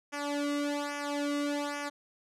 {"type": "tone with flanger", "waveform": "sawtooth", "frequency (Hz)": 289, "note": "D4", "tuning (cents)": -28, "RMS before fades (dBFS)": -33, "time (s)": [0.12, 1.9], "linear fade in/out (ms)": 20, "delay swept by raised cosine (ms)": [0.24, 1.24], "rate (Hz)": 1.2, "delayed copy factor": -1, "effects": ["low-pass 9000 Hz 12 dB/octave"]}